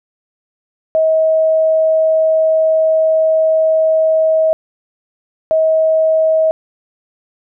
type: tone pair in turn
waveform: sine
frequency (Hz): 637 / 637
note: D#5 / D#5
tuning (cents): +41 / +41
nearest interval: unison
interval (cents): 0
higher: neither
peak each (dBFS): -9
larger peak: neither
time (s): 0.95-4.53 / 5.51-6.51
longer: first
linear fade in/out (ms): 0
effects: none